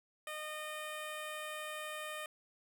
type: tone with notch filter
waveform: 10% pulse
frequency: 612 Hz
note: D#5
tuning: 29 cents flat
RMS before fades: -43 dBFS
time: 0.27-2.26 s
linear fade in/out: 2 ms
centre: 4400 Hz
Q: 2
effects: none